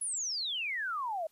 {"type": "exponential sweep", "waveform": "sine", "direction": "down", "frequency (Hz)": [10580, 613], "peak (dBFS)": -32, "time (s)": [0.01, 1.27], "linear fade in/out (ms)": 5, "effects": ["white hiss -69 dBFS RMS until 1.31 s", "resampled to 32000 Hz"]}